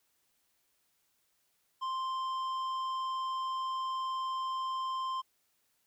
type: tone with tanh clipping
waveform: sine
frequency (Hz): 1046.5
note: C6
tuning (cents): 0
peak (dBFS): -34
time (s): 1.81-5.22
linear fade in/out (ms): 20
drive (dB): 9
effects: white hiss -75 dBFS RMS until 5.86 s